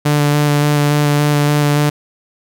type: tone with vibrato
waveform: sawtooth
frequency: 146.83 Hz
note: D3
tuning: in tune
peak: -7 dBFS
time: 0.05-1.9 s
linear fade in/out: 10 ms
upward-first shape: square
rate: 3.5 Hz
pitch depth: 11 cents each way
effects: none